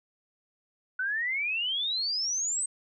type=exponential sweep; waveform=sine; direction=up; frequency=1480 to 8370 Hz; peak=-27 dBFS; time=0.99-2.66 s; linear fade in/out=5 ms; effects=none